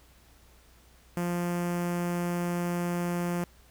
sawtooth tone with notch filter, 174.61 Hz, F3, in tune, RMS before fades -30 dBFS, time 1.17-3.44 s, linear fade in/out 0 ms, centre 3900 Hz, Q 1, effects added 60 Hz sine -58 dBFS peak until 3.7 s + pink hiss -60 dBFS RMS until 3.7 s

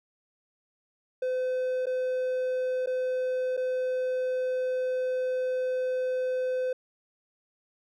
triangle tone with dropouts, 510 Hz, C5, 44 cents flat, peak -24 dBFS, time 1.22-6.73 s, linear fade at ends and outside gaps 5 ms, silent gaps 1.858-1.867 / 2.861-2.871 / 3.568-3.574 s, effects none

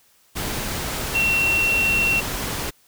sine tone in noise, 2723 Hz, F7, 44 cents flat, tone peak -17 dBFS, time 1.14-2.21 s, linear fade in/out 20 ms, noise pink, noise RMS -27 dBFS, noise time 0.35-2.71 s, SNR +7 dB, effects white hiss -58 dBFS RMS until 2.87 s

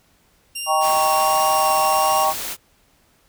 15% pulse tone with vibrato, 2779 Hz, F7, 9 cents flat, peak -19 dBFS, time 0.55-2.25 s, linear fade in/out 10 ms, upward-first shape sine, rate 1.4 Hz, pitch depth 13 cents each way
sine chord, Eb dominant seventh, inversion none, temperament equal, 622.3 / 784 / 932.3 / 1108.7 Hz, Eb5 / G5 / Bb5 / Db6, 0 / 0 / 0 / 0 cents, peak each -23 / -19 / -24 / -20 dBFS, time 0.66-2.34 s, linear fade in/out 50 ms
white noise, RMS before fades -28 dBFS, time 0.8-2.57 s, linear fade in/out 50 ms
effects pink hiss -59 dBFS RMS until 3.28 s

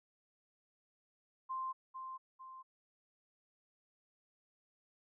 sine tone with echo, 1046.5 Hz, C6, in tune, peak -37 dBFS, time 1.49-1.73 s, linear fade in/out 20 ms, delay 450 ms, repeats 2, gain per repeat -6 dB, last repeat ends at 2.63 s, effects none

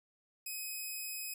5% pulse tone, 2532 Hz, D#7, 30 cents sharp, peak -30 dBFS, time 0.46-1.34 s, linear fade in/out 5 ms, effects none

